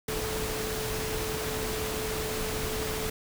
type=tone in noise; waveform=sine; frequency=435.5 Hz; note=A4; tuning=18 cents flat; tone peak=-34 dBFS; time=0.08-3.1 s; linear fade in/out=5 ms; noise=pink; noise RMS=-33 dBFS; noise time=0.08-3.1 s; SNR=-4 dB; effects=none